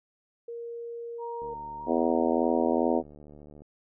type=tone; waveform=sine; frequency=468.6 Hz; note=A#4; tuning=9 cents sharp; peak=-35 dBFS; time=0.48-1.54 s; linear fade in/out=5 ms
type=tone with vibrato; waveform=sine; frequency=932 Hz; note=A#5; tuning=1 cent flat; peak=-36 dBFS; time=1.18-3.02 s; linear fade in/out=50 ms; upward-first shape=square; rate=1.6 Hz; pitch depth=15 cents each way
type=click train; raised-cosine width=2 ms; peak=-36 dBFS; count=164; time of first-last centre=1.42-3.62 s; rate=74.1 Hz
type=harmonic tone; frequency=82.41 Hz; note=E2; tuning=in tune; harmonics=3 / 4 / 5 / 6 / 7 / 8 / 9; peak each=-28 / -29 / -30 / -31 / -31 / -32 / -33 dBFS; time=1.86-3.03 s; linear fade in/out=50 ms
effects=none